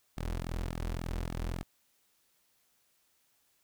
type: tone with flanger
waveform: sawtooth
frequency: 42 Hz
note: E1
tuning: 33 cents sharp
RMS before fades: -36 dBFS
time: 0.17-1.63 s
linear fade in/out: 0 ms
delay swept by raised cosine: 1.9 to 7.6 ms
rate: 3.5 Hz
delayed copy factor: -0.7
effects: white hiss -72 dBFS RMS until 3.63 s